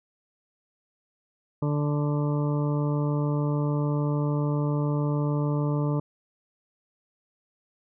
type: harmonic tone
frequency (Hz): 146.8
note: D3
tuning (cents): 0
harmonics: 1 / 2 / 3 / 4 / 6 / 7 / 8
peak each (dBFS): -24 / -30 / -34 / -36 / -40 / -41 / -42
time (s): 1.62-6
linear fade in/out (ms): 5
effects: none